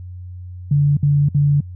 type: tone bursts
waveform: sine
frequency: 144 Hz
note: D3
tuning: 34 cents flat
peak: -11 dBFS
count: 3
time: 0.71-1.606 s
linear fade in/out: 5 ms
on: 260 ms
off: 58 ms
effects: noise-tail reverb RT60 0.1 s tail -26 dB re dry + added 90 Hz sine -30 dBFS peak until 1.75 s